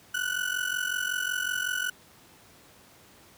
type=ring-modulated tone; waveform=35% pulse; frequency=1483 Hz; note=F#6; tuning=4 cents sharp; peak=-23 dBFS; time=0.14-1.9 s; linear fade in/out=5 ms; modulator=22.7 Hz; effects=pink hiss -55 dBFS RMS until 3.37 s + high-pass 80 Hz 12 dB/octave